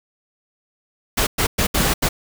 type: noise bursts at uneven times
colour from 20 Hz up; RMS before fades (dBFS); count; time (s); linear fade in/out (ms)
pink; -18; 5; 1.17-1.27 / 1.38-1.47 / 1.58-1.67 / 1.74-1.94 / 2.02-2.09; 10
effects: none